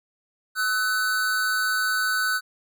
square tone pair together, 1294.7 / 1500 Hz, E6 / F#6, -32 / +23 cents, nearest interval minor third, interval 255 cents, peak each -30 / -23 dBFS, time 0.55-2.41 s, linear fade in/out 50 ms, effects none

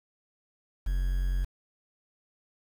triangle tone with quantisation, 45.07 Hz, F#1, 45 cents flat, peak -23 dBFS, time 0.86-1.45 s, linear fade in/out 10 ms, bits 8, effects none

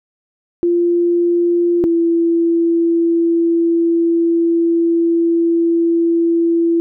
sine tone pair in turn, 345.9 / 335.7 Hz, F4 / E4, -17 / +32 cents, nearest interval minor second, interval 51 cents, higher first, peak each -11 dBFS, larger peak neither, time 0.63-1.84 / 1.84-6.8 s, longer second, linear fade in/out 0 ms, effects none

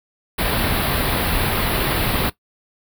pink band-stop noise, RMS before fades -20 dBFS, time 0.38-2.3 s, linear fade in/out 10 ms, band 4500 to 10000 Hz, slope 48 dB/octave, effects noise-tail reverb RT60 0.1 s tail -17 dB re dry

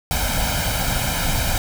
pink noise with comb filter, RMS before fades -21 dBFS, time 0.11-1.58 s, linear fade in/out 0 ms, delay 1.3 ms, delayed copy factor +0.75, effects none

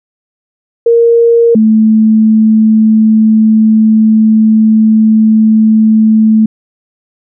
sine tone pair in turn, 466.2 / 218.7 Hz, A#4 / A3, 0 / -10 cents, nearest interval octave + minor second, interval 1310 cents, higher first, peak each -3 dBFS, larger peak neither, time 0.86-1.55 / 1.55-6.46 s, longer second, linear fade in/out 5 ms, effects none

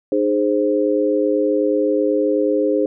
sine chord, Ab major, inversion second, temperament equal with one note detuned, 304.7 / 415.3 / 523.3 Hz, Eb4 / Ab4 / C5, -36 / 0 / 0 cents, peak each -19 dBFS, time 0.12-2.86 s, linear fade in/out 2 ms, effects none

